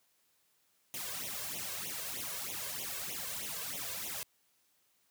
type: noise with flanger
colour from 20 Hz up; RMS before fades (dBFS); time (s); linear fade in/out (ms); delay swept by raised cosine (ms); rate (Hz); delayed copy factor
white; -40; 0.94-4.23; 0; 0.31 to 1.91; 3.2; +1
effects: white hiss -73 dBFS RMS until 5.1 s + high-pass 80 Hz 12 dB/octave